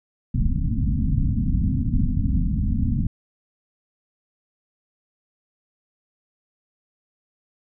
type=low-pass noise; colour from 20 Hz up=pink; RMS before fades=-21 dBFS; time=0.34-3.07 s; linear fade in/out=5 ms; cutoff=270 Hz; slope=96 dB/octave; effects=none